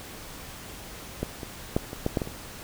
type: clicks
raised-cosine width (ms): 2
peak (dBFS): -14 / -22 / -9 / -22 / -11 / -10 / -15 / -23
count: 8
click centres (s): 1.23 / 1.432 / 1.765 / 1.931 / 2.064 / 2.172 / 2.218 / 2.274
effects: pink hiss -42 dBFS RMS until 2.63 s